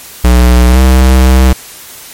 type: tone with pitch glide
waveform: square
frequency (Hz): 61.4 to 64.53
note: B1 to C2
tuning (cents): -9 to -23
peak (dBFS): -3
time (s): 0.24-1.53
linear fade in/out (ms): 5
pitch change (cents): +86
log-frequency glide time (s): 0.68-0.79
effects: white hiss -30 dBFS RMS until 2.13 s + MP3 64 kbps